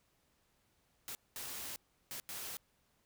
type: noise bursts at uneven times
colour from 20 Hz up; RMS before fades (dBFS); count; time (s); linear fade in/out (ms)
white; -44; 4; 1.08-1.15 / 1.36-1.76 / 2.11-2.2 / 2.29-2.57; 0
effects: pink hiss -75 dBFS RMS until 3.05 s